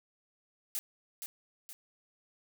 blue noise with echo, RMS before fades -35 dBFS, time 0.75-0.79 s, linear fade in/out 0 ms, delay 470 ms, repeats 2, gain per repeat -6 dB, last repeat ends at 1.73 s, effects none

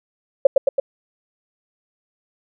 sine tone with echo, 546 Hz, C#5, 26 cents flat, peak -5 dBFS, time 0.45-0.47 s, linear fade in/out 5 ms, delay 110 ms, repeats 3, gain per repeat -3 dB, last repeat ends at 0.8 s, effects none

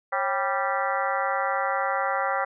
harmonic tone with a mistuned harmonic, 196 Hz, G3, in tune, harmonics 3 / 4 / 5 / 6 / 7 / 8 / 9 / 10, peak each -30 / -28 / -34 / -31 / -30 / -36 / -38 / -33 dBFS, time 0.12-2.45 s, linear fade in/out 10 ms, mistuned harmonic 3, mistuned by -130 cents, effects none

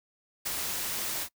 white noise with ADSR envelope, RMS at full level -29 dBFS, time 0.45-1.29 s, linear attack 19 ms, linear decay 8 ms, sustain -4 dB, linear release 68 ms, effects noise-tail reverb RT60 0.1 s tail -23 dB re dry

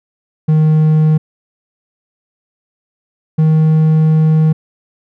triangle tone pair in turn, 155.56 / 157.19 Hz, D#3 / D#3, 0 / +18 cents, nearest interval unison, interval 18 cents, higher second, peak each -5 dBFS, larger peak neither, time 0.48-1.18 / 3.38-4.53 s, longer second, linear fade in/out 10 ms, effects none

